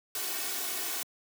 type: noise with comb filter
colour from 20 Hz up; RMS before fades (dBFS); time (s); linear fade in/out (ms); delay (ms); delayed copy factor
white; -34; 0.15-1.03; 2; 2.7; +0.85
effects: high-pass 200 Hz 12 dB/octave